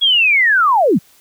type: linear sweep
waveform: sine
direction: down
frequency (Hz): 3366 to 131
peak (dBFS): -9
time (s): 0.01-0.99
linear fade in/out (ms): 20
effects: white hiss -50 dBFS RMS until 1.2 s